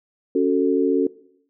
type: chord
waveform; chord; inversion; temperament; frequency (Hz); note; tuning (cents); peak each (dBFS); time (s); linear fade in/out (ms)
sine; F# minor; second; just; 277.5 / 370 / 444; C#4 / F#4 / A4; +2 / 0 / +16; -20; 0.35-1.07; 5
effects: noise-tail reverb RT60 0.7 s tail -20 dB re dry